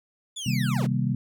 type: linear sweep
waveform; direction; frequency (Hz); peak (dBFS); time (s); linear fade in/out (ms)
25% pulse; down; 3544 to 155.3; -28; 0.36-0.87; 10
type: chord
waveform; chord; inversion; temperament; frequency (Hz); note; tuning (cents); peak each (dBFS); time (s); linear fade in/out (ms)
sine; C minor seventh; none; just; 130.81 / 156.98 / 196.22 / 235.5; C3 / Eb3 / G3 / Bb3; 0 / +16 / +2 / +18; -25 / -30 / -28 / -30; 0.46-1.15; 5
effects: none